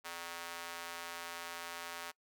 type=tone with high-pass filter; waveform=square; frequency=85.1 Hz; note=F2; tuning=44 cents flat; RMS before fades=-45 dBFS; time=0.04-2.12 s; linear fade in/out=20 ms; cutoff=1000 Hz; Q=0.83; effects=noise-tail reverb RT60 0.1 s tail -24 dB re dry